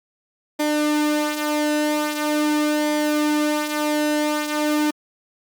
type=tone with flanger; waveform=sawtooth; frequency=300.2 Hz; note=D4; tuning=38 cents sharp; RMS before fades=-21 dBFS; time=0.59-4.91 s; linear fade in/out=10 ms; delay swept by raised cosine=0.73 to 4.23 ms; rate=0.43 Hz; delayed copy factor=-0.5; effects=Opus 48 kbps